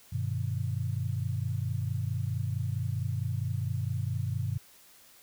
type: chord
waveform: sine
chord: G augmented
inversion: none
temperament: just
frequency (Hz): 98 / 122.5 / 153.12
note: G2 / B2 / D#3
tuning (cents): 0 / -14 / -27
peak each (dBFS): -32 / -32 / -37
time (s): 0.12-4.58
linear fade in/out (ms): 10
effects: white hiss -57 dBFS RMS until 5.22 s